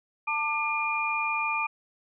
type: tone cluster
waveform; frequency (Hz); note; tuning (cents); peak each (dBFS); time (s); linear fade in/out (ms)
sine; 892 / 1190 / 2417; A5 / D6 / D7; +23 / +22 / +49; -31 / -31 / -28; 0.27-1.67; 10
effects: none